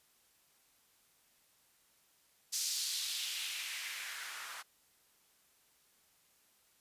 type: noise with band-pass filter sweep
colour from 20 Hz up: blue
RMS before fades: -40 dBFS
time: 2.52-4.63 s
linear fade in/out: 20 ms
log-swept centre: 5600 to 1200 Hz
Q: 1.9
effects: white hiss -70 dBFS RMS until 6.8 s + resampled to 32000 Hz